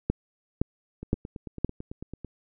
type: two click trains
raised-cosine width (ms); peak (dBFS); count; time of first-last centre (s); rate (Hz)
3; -24 / -10; 12 / 4; 1.03-2.247 / 0.1-1.646; 9.04 / 1.94
effects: none